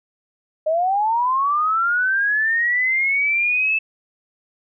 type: linear sweep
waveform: sine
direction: up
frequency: 609 to 2637 Hz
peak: -16 dBFS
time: 0.66-3.79 s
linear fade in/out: 10 ms
effects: none